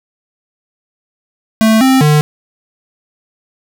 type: tone with pitch steps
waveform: square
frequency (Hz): 220.7 / 263.1 / 150.3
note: A3 / C4 / D3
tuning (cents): +5 / +10 / +40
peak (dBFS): -7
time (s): 1.61-2.21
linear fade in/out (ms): 0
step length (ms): 200
effects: none